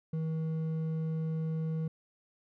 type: tone with hard clipping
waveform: sine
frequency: 159.8 Hz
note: D#3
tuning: 47 cents sharp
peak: -32 dBFS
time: 0.13-1.88 s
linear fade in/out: 5 ms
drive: 5 dB
effects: none